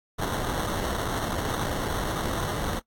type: noise with sample-and-hold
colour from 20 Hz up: pink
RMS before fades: -29 dBFS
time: 0.18-2.8 s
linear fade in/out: 20 ms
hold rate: 2450 Hz
effects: noise-tail reverb RT60 0.1 s tail -21 dB re dry + AAC 64 kbps